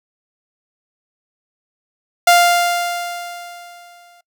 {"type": "tone with exponential decay", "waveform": "sawtooth", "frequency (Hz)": 698.5, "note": "F5", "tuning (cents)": 0, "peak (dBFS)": -3, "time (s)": [2.27, 4.21], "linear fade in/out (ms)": 5, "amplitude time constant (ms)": 420, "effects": ["noise-tail reverb RT60 0.1 s tail -23 dB re dry"]}